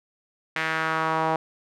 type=tone with band-pass filter sweep; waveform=sawtooth; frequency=160 Hz; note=D#3; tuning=49 cents sharp; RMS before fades=-25 dBFS; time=0.56-1.36 s; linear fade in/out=2 ms; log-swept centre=2000 to 830 Hz; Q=2.2; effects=none